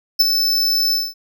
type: tone with ADSR envelope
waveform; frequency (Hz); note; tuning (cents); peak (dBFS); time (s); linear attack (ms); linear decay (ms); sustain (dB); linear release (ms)
square; 5274; E8; 0; -8; 0.19-1.14; 17; 22; -7; 210
effects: none